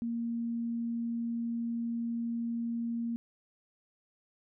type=tone; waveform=sine; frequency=233.1 Hz; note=A#3; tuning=in tune; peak=-31 dBFS; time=0.02-3.16 s; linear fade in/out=0 ms; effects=none